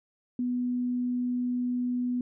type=tone; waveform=sine; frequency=246.9 Hz; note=B3; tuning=in tune; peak=-26 dBFS; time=0.39-2.21 s; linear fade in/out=2 ms; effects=none